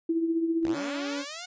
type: tone with tremolo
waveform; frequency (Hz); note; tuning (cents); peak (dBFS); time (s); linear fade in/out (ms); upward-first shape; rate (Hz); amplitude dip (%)
sine; 329.7; E4; 0; -21; 0.09-0.75; 5; triangle; 15; 60
type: linear sweep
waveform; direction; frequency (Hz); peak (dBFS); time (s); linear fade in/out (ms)
5% pulse; up; 36.71 to 738; -25; 0.63-1.46; 10
type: tone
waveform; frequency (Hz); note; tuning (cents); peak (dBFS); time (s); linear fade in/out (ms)
30% pulse; 284.4; C#4; +45; -28; 0.72-1.25; 50
effects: resampled to 16000 Hz